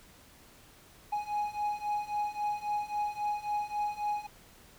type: beating tone pair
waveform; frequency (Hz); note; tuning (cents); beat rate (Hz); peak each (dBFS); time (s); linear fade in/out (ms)
triangle; 830.6 / 834.3; G#5 / G#5; 0 / +8; 3.7; -33 / -31; 1.12-4.27; 10
effects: pink hiss -57 dBFS RMS until 4.78 s